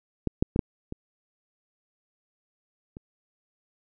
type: clicks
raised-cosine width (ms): 3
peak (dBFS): -12 / -8 / -11 / -8 / -21 / -27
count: 6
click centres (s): 0.273 / 0.425 / 0.561 / 0.592 / 0.924 / 2.969
effects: none